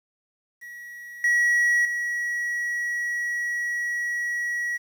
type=tone with level steps; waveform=triangle; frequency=1920 Hz; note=B6; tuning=49 cents flat; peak=-36 / -16 / -23 dBFS; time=0.61-4.78 s; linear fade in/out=20 ms; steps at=1.24 / 1.85 s; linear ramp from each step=2 ms; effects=9-bit